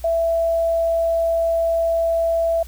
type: tone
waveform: sine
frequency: 664 Hz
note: E5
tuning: 12 cents sharp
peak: -16 dBFS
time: 0.04-2.63 s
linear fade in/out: 5 ms
effects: added 60 Hz sine -35 dBFS peak until 2.67 s + white hiss -47 dBFS RMS until 2.67 s